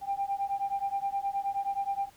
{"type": "beating tone pair", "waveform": "sine", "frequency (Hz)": [789, 798.5], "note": ["G5", "G5"], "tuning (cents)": [11, 32], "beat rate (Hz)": 9.5, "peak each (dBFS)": -31, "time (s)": [0.01, 2.1], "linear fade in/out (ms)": 50, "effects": ["tanh soft clip ceiling -22 dBFS", "pink hiss -59 dBFS RMS until 2.16 s"]}